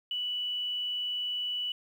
sine tone with quantisation, 2960 Hz, F#7, in tune, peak -30 dBFS, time 0.11-1.72 s, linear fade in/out 2 ms, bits 10, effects none

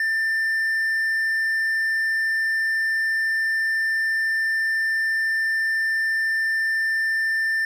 triangle tone, 1787 Hz, A6, 26 cents sharp, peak -18 dBFS, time 0-7.65 s, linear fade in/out 2 ms, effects none

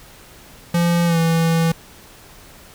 square tone with pitch glide, 171.6 to 164.9 Hz, F3 to E3, -30 to +1 cents, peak -15 dBFS, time 0.74-1.72 s, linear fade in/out 5 ms, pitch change -69 cents, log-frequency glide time 1.06-1.18 s, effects pink hiss -44 dBFS RMS until 2.74 s

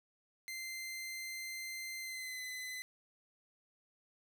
sawtooth tone with pitch glide, 2080 to 2022 Hz, C7 to B6, -11 to +40 cents, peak -38 dBFS, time 0.48-2.82 s, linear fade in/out 0 ms, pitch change -49 cents, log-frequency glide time 2-2.44 s, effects none

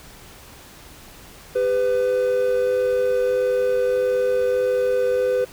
triangle tone pair together, 400 / 501.6 Hz, G4 / B4, +35 / +27 cents, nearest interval major third, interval 392 cents, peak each -23 / -16 dBFS, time 1.55-5.45 s, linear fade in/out 10 ms, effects pink hiss -44 dBFS RMS until 5.52 s

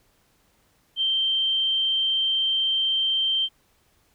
sine tone, 3136 Hz, G7, in tune, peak -20 dBFS, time 0.96-3.49 s, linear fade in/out 50 ms, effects pink hiss -64 dBFS RMS until 4.14 s

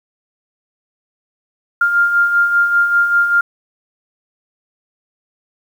sine beating tone pair, 1396.9 / 1402 Hz, F6 / F6, 0 / +6 cents, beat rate 5.1 Hz, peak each -20 / -11 dBFS, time 1.81-3.41 s, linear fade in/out 5 ms, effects 7-bit

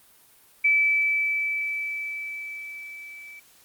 sine tone with level ramp, 2310 Hz, D7, 29 cents flat, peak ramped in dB -16 to -41 dBFS, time 0.64-3.4 s, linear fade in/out 10 ms, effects white hiss -56 dBFS RMS until 3.64 s + Opus 32 kbps

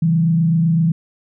sine tone with frequency modulation, 164.4 Hz, E3, 4 cents flat, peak -12 dBFS, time 0.02-0.92 s, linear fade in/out 5 ms, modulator 27.8 Hz, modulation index 0.48, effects none

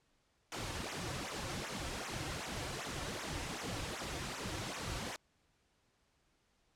pink noise with flanger, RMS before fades -41 dBFS, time 0.52-5.16 s, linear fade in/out 0 ms, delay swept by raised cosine 0.21 to 4.91 ms, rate 2.6 Hz, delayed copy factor -1, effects pink hiss -75 dBFS RMS until 6.75 s + low-pass 8000 Hz 12 dB/octave

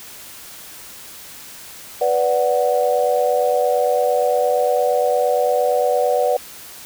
sine chord, B minor, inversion none, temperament equal with one note detuned, 493.9 / 582.6 / 740 Hz, B4 / D5 / F#5, 0 / -14 / 0 cents, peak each -18 / -19 / -20 dBFS, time 2.01-6.37 s, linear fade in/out 5 ms, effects white hiss -38 dBFS RMS until 6.85 s

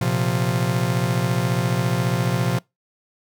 45% pulse chord, Bb suspended second, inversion none, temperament just, 116.54 / 131.11 / 174.81 Hz, Bb2 / C3 / F3, 0 / +4 / +2 cents, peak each -24 / -23 / -24 dBFS, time 0.01-2.59 s, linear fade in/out 5 ms, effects noise-tail reverb RT60 0.2 s tail -24 dB re dry

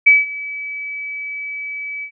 sine tone with ADSR envelope, 2291 Hz, D7, 44 cents flat, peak -4 dBFS, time 0.06-2.11 s, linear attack 13 ms, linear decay 180 ms, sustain -20 dB, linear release 80 ms, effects none

